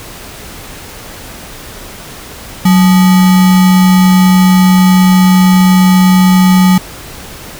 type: tone with sample-and-hold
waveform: sine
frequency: 184.8 Hz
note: F#3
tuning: 2 cents flat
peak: -3 dBFS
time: 2.65-6.78 s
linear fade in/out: 5 ms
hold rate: 1050 Hz
effects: pink hiss -29 dBFS RMS until 7.59 s